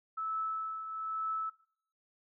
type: tone with tremolo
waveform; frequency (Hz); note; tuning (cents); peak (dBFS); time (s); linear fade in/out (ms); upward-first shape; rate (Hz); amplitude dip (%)
sine; 1307; E6; -15; -31; 0.17-1.5; 10; triangle; 1.1; 60
effects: noise-tail reverb RT60 0.6 s tail -20 dB re dry